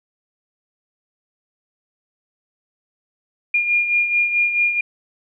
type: beating tone pair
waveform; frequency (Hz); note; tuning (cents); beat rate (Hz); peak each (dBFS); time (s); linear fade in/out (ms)
sine; 2416 / 2420.6; D7 / D#7; +48 / -48; 4.6; -16 / -24; 3.54-4.81; 5
effects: none